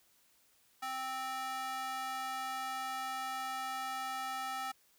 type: tone with high-pass filter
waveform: square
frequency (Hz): 261.6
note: C4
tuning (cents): 0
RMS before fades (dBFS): -39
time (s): 0.82-4.72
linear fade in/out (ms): 10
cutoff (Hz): 1000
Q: 3.6
effects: white hiss -69 dBFS RMS until 4.98 s